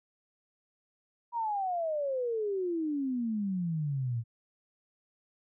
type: exponential sweep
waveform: sine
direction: down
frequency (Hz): 966 to 111.5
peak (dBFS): -29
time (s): 1.32-4.24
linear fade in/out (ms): 50
effects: none